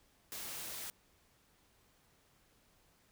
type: noise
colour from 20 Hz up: white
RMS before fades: -44 dBFS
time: 0.32-0.9 s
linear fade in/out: 0 ms
effects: pink hiss -70 dBFS RMS until 3.11 s